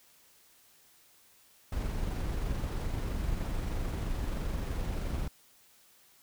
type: noise with amplitude modulation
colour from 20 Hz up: brown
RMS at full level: -32 dBFS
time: 1.72-5.28 s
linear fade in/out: 5 ms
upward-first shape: sine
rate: 23.1 Hz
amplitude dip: 25%
effects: white hiss -62 dBFS RMS until 6.22 s